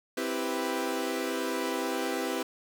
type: chord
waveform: sawtooth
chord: C major seventh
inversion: none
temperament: equal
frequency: 261.6 / 329.6 / 392 / 493.9 Hz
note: C4 / E4 / G4 / B4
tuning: 0 / 0 / 0 / 0 cents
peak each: -31 dBFS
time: 0.17-2.43 s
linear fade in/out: 5 ms
effects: none